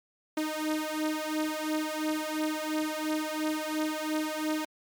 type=beating tone pair; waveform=sawtooth; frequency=307.7 / 310.6 Hz; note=D#4 / D#4; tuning=-19 / -3 cents; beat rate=2.9 Hz; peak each=-28 dBFS; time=0.37-4.65 s; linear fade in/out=5 ms; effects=MP3 96 kbps